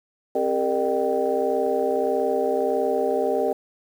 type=tone cluster; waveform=sine; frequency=265.4 / 400.1 / 461.7 / 604 / 776 Hz; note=C4 / G4 / A#4 / D5 / G5; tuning=+25 / +35 / -17 / +48 / -18 cents; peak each=-30 / -25 / -24 / -25 / -28 dBFS; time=0.35-3.53 s; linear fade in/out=5 ms; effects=tanh soft clip ceiling -9 dBFS + 8-bit